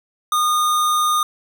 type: tone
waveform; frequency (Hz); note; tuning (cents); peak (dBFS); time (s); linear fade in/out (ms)
square; 1225; D#6; -27; -16; 0.32-1.23; 2
effects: none